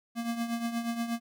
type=tone with tremolo; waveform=square; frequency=233.1 Hz; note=A#3; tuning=in tune; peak=-28 dBFS; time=0.15-1.2 s; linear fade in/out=50 ms; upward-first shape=triangle; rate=8.4 Hz; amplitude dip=70%; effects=none